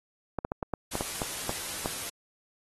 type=clicks; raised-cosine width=1 ms; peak=-16 dBFS; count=10; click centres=0.387 / 0.449 / 0.519 / 0.628 / 0.737 / 0.954 / 1.009 / 1.218 / 1.494 / 1.859 s
type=noise; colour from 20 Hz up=white; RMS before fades=-36 dBFS; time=0.91-2.1 s; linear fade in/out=10 ms
effects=AAC 32 kbps